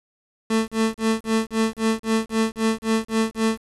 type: tone with tremolo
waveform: 30% pulse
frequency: 222.5 Hz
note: A3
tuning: 20 cents sharp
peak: -14 dBFS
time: 0.5-3.6 s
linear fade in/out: 5 ms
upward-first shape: sine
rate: 3.8 Hz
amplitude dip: 100%
effects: resampled to 24000 Hz + 7-bit